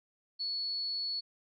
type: tone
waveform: sine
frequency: 4404 Hz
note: C#8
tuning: 12 cents flat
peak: -32 dBFS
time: 0.39-1.21 s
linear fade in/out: 20 ms
effects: MP3 64 kbps